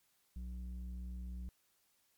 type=tone with low-pass filter; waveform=square; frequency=61.6 Hz; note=B1; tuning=4 cents flat; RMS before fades=-44 dBFS; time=0.36-1.49 s; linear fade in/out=0 ms; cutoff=140 Hz; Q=3; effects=white hiss -75 dBFS RMS until 2.17 s + MP3 96 kbps